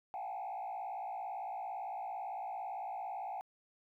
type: tone with frequency modulation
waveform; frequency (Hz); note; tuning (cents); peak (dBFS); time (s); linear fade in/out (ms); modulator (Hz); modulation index
sine; 781; G5; -7; -37; 0.14-3.41; 0; 57.8; 1.4
effects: tanh soft clip ceiling -36 dBFS + 13-bit

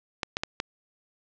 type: clicks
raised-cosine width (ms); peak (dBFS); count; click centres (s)
0.2; -10; 4; 0.232 / 0.369 / 0.435 / 0.601
effects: low-pass 6000 Hz 12 dB/octave

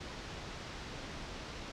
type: low-pass noise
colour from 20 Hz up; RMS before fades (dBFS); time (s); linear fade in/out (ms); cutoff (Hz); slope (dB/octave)
pink; -45; 0-1.72; 10; 5800; 24
effects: none

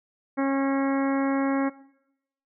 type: harmonic tone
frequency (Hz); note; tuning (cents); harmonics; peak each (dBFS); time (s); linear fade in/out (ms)
273; C#4; -26; 1 / 2 / 3 / 4 / 5 / 6 / 7 / 8; -23 / -29 / -33 / -35 / -37 / -39 / -40 / -41; 0.37-1.7; 20
effects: noise-tail reverb RT60 0.8 s tail -19 dB re dry

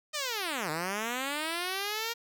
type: linear two-way sweep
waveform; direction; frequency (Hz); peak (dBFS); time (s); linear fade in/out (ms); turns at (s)
5% pulse; down then up; 625 to 148.7 to 470.9; -20; 0.13-2.14; 20; 0.7
effects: none

